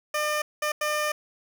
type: tone bursts at uneven times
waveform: 15% pulse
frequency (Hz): 602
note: D5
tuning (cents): +43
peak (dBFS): -18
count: 3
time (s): 0.14-0.42 / 0.62-0.72 / 0.81-1.12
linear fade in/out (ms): 5
effects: none